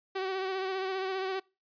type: tone with vibrato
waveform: sawtooth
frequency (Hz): 379.9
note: F#4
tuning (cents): +46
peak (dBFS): -27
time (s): 0.15-1.4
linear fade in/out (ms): 10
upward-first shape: sine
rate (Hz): 15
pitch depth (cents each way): 33
effects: noise-tail reverb RT60 0.3 s tail -25 dB re dry + resampled to 11025 Hz